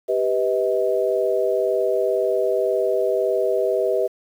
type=chord; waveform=sine; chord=G augmented; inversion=none; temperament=equal with one note detuned; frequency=392 / 493.9 / 635.3 Hz; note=G4 / B4 / D#5; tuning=0 / 0 / +36 cents; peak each=-22 dBFS; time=0.08-4.08 s; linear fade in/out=20 ms; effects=8-bit